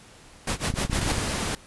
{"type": "noise with tremolo", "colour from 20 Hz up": "pink", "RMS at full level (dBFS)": -25, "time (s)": [0.47, 1.12], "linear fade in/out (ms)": 5, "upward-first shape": "sine", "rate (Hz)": 6.6, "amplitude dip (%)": 95}
{"type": "clicks", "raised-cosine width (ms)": 5, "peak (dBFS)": -16, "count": 11, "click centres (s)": [0.702, 0.74, 0.788, 0.85, 0.898, 0.931, 0.988, 1.03, 1.063, 1.12, 1.182]}
{"type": "noise", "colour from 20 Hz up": "pink", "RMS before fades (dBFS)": -28, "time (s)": [1.01, 1.55], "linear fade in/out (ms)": 2}
{"effects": ["pink hiss -50 dBFS RMS until 1.66 s", "resampled to 24000 Hz"]}